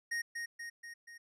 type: tone with echo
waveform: square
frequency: 1864.7 Hz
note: A#6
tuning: in tune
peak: -34 dBFS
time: 0.11-0.22 s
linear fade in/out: 10 ms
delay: 240 ms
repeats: 4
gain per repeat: -4 dB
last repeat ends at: 1.18 s
effects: low-pass 10000 Hz 12 dB/octave